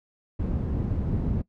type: low-pass noise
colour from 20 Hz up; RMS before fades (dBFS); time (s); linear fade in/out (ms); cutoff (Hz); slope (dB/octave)
white; -27; 0.39-1.42; 10; 150; 12
effects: noise-tail reverb RT60 0.1 s tail -19 dB re dry